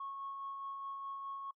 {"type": "tone with tremolo", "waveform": "sine", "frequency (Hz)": 1098, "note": "C#6", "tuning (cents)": -17, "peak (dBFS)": -39, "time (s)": [0, 1.51], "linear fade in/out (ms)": 5, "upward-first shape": "sine", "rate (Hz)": 4.8, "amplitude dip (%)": 30, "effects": ["noise-tail reverb RT60 0.1 s tail -25 dB re dry", "tanh soft clip ceiling -35 dBFS"]}